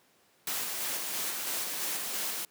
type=noise with tremolo; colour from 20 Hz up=white; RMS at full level=-33 dBFS; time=0.47-2.45 s; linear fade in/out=2 ms; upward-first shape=square; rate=3 Hz; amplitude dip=25%; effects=pink hiss -65 dBFS RMS until 2.5 s + high-pass 200 Hz 12 dB/octave